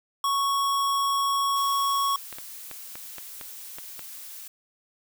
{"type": "tone", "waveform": "square", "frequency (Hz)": 1108.7, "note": "C#6", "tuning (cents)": 0, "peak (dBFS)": -23, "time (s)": [0.24, 2.16], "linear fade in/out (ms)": 2}
{"type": "noise", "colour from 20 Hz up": "blue", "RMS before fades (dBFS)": -41, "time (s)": [1.56, 4.48], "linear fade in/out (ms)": 5}
{"type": "clicks", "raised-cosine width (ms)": 0.3, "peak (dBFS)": -23, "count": 8, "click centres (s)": [2.327, 2.385, 2.713, 2.955, 3.183, 3.412, 3.785, 3.993]}
{"effects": []}